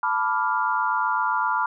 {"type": "chord", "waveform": "sine", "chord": "B half-diminished seventh", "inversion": "third", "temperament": "equal", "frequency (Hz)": [880, 987.8, 1174.7, 1396.9], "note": ["A5", "B5", "D6", "F6"], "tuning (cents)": [0, 0, 0, 0], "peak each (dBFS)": [-27, -24, -28, -26], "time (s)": [0.03, 1.66], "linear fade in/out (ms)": 2, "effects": []}